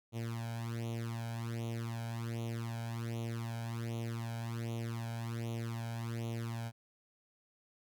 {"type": "tone with flanger", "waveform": "sawtooth", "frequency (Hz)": 115.7, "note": "A#2", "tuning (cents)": -13, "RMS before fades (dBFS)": -39, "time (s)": [0.12, 6.72], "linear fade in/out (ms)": 50, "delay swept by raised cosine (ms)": [0.3, 1.3], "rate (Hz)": 1.3, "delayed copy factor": 0.85, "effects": []}